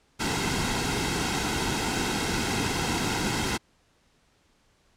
pink noise with comb filter, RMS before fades -27 dBFS, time 0.19-3.58 s, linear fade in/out 20 ms, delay 1.7 ms, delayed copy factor -0.65, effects pink hiss -65 dBFS RMS until 4.96 s + low-pass 8000 Hz 12 dB/octave

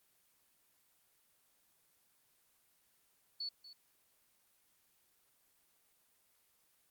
sine tone with echo, 4435 Hz, C#8, in tune, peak -38 dBFS, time 3.4-3.49 s, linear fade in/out 5 ms, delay 240 ms, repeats 1, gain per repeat -14 dB, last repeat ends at 3.73 s, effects white hiss -73 dBFS RMS until 6.9 s + Opus 24 kbps

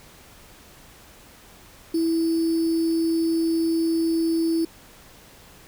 sine tone with sample-and-hold, 328.5 Hz, E4, 6 cents flat, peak -19 dBFS, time 1.94-4.65 s, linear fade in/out 5 ms, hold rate 4900 Hz, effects pink hiss -49 dBFS RMS until 5.67 s

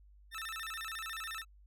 25% pulse tone with vibrato, 1538 Hz, G6, 33 cents flat, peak -36 dBFS, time 0.31-1.45 s, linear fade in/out 50 ms, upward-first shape square, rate 14 Hz, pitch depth 280 cents each way, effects added 50 Hz sine -57 dBFS peak until 1.66 s

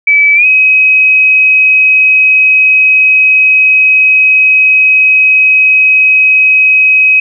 sine tone with pitch glide, 2300 to 2537 Hz, D7 to D#7, -37 to +33 cents, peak -3 dBFS, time 0.07-7.2 s, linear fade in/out 5 ms, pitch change +170 cents, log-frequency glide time 0.35-0.46 s, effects none

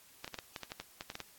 clicks, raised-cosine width 0.2 ms, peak -24 dBFS, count 12, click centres 0.245 / 0.278 / 0.343 / 0.388 / 0.562 / 0.633 / 0.719 / 0.8 / 1.009 / 1.101 / 1.154 / 1.203 s, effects white hiss -60 dBFS RMS until 1.38 s + AAC 64 kbps

